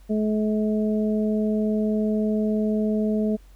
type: harmonic tone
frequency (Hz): 214.1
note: A3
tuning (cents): -47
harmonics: 1 / 2 / 3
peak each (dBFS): -21 / -27 / -31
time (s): 0.09-3.37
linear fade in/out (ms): 20
effects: added 46 Hz sine -46 dBFS peak until 3.55 s + pink hiss -60 dBFS RMS until 3.55 s